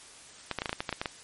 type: clicks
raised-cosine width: 0.3 ms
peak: -14 dBFS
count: 11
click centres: 0.513 / 0.587 / 0.619 / 0.658 / 0.694 / 0.729 / 0.805 / 0.892 / 0.927 / 1.015 / 1.058 s
effects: white hiss -50 dBFS RMS until 1.23 s + MP3 48 kbps